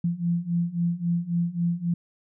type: beating tone pair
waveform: sine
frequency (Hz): 169.7 / 173.4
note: F3 / F3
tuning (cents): -49 / -12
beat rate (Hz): 3.7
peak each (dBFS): -27 / -25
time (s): 0.04-1.94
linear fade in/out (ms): 5
effects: none